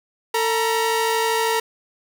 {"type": "tone pair together", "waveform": "sawtooth", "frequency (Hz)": [448.7, 950], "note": ["A4", "A#5"], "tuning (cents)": [34, 33], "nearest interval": "octave + minor second", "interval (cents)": 1299, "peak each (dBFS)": [-17, -18], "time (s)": [0.34, 1.6], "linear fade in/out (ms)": 5, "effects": []}